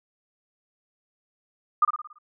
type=tone with echo; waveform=sine; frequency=1216 Hz; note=D#6; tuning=40 cents flat; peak=-14 dBFS; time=1.82-1.85 s; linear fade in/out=5 ms; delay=56 ms; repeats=6; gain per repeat=-6 dB; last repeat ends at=2.186 s; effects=none